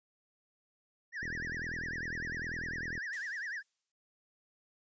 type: tone with vibrato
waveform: triangle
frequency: 1760 Hz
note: A6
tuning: in tune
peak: -35 dBFS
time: 1.12-3.63 s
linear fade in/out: 50 ms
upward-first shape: triangle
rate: 10 Hz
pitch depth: 230 cents each way
type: click train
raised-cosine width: 3 ms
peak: -32 dBFS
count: 73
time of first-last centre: 1.23-2.978 s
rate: 41.2 Hz
type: noise with exponential decay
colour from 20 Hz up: blue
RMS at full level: -46 dBFS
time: 3.13-3.92 s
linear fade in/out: 2 ms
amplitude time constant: 170 ms
effects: resampled to 16000 Hz